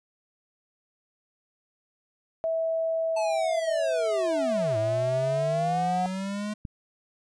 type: tone with pitch glide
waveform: sine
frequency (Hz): 652 to 731.8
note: E5 to F#5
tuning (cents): -19 to -19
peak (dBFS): -24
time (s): 2.44-6.06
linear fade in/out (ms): 0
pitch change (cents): +200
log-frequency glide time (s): 5.49-5.79
type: linear two-way sweep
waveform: square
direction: down then up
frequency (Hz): 880 to 106.9 to 212.9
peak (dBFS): -30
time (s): 3.16-6.54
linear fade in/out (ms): 10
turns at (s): 4.77
type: click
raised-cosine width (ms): 5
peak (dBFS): -23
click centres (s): 6.652
effects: resampled to 22050 Hz